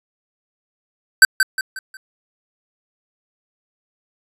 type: tone with echo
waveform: square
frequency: 1546 Hz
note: G6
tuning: 24 cents flat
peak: -4 dBFS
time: 1.22-1.25 s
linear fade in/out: 2 ms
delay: 180 ms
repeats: 4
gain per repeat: -8 dB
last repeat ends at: 1.97 s
effects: resampled to 32000 Hz